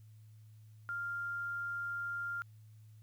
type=tone with quantisation; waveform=sine; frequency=1396.9 Hz; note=F6; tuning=in tune; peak=-36 dBFS; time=0.89-2.42 s; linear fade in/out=0 ms; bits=11; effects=added 108 Hz sine -54 dBFS peak until 3.02 s + white hiss -75 dBFS RMS until 3.02 s